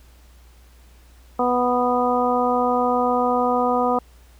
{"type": "harmonic tone", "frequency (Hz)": 246.9, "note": "B3", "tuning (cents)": 0, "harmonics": [1, 2, 3, 4, 5], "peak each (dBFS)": [-24, -22, -22, -25, -25], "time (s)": [1.39, 3.99], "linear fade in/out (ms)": 5, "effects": ["added 60 Hz sine -47 dBFS peak until 4.39 s", "pink hiss -56 dBFS RMS until 4.39 s"]}